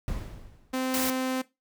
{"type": "noise with exponential decay", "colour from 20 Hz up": "brown", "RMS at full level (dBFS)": -29, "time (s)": [0.08, 0.87], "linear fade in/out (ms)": 0, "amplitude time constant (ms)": 170}
{"type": "tone", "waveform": "sawtooth", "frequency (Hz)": 259, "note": "C4", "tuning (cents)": -17, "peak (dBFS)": -23, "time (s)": [0.73, 1.42], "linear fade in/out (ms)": 10}
{"type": "noise", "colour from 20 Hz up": "white", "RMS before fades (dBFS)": -30, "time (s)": [0.94, 1.1], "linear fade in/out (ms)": 0}
{"effects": ["noise-tail reverb RT60 0.2 s tail -17 dB re dry"]}